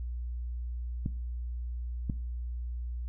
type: clicks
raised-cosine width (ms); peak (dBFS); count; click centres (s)
5; -18; 2; 1.061 / 2.098
effects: noise-tail reverb RT60 0.4 s tail -17 dB re dry + added 60 Hz sine -33 dBFS peak until 3.08 s